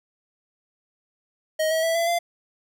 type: tone with pitch steps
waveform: square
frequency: 628 / 642.7 / 657.7 / 673.1 / 688.8 Hz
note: D#5 / E5 / E5 / E5 / F5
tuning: +16 / -44 / -4 / +36 / -24 cents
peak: -21 dBFS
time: 1.59-2.19 s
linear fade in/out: 10 ms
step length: 120 ms
effects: none